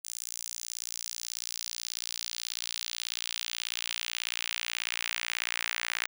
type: tone with high-pass filter sweep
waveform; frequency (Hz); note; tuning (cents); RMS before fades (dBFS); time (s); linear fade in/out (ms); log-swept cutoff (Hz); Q
sawtooth; 58.27; A#1; 0; -36; 0.04-6.07; 5; 7100 to 1900; 1.7
effects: none